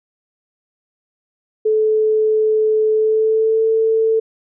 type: tone with pitch glide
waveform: sine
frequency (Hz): 433.6 to 445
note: A4 to A4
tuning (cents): -25 to +20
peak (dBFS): -12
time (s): 1.65-4.2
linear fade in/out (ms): 10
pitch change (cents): +45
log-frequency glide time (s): 2.92-3.64
effects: none